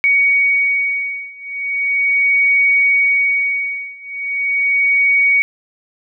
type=beating tone pair; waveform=sine; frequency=2244 / 2244.38 Hz; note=C#7 / C#7; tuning=+21 / +21 cents; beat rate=0.38 Hz; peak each=-16 / -15 dBFS; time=0.04-5.42 s; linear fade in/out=0 ms; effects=none